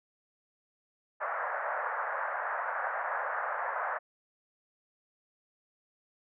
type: band-pass noise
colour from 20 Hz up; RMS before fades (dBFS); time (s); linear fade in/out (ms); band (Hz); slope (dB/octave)
white; -34; 1.2-3.99; 20; 550 to 1700; 48
effects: none